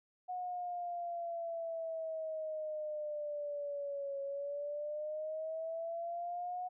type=exponential two-way sweep; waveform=sine; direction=down then up; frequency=731 to 553 to 731 Hz; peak=-37 dBFS; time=0.28-6.69 s; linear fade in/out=20 ms; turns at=4.21 s; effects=none